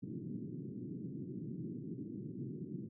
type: band-pass noise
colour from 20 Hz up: pink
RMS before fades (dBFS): -44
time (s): 0.02-2.89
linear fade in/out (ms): 20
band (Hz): 120 to 360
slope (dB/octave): 48
effects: none